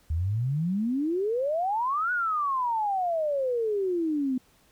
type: exponential two-way sweep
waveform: sine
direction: up then down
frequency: 75.2 to 1487 to 249.8 Hz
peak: -24 dBFS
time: 0.1-4.38 s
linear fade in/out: 5 ms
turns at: 2.12 s
effects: pink hiss -62 dBFS RMS until 4.71 s